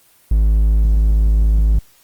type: tone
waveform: triangle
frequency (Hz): 53.1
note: G#1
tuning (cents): +39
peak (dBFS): -8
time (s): 0.31-1.79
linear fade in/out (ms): 5
effects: white hiss -52 dBFS RMS until 2.03 s + Opus 24 kbps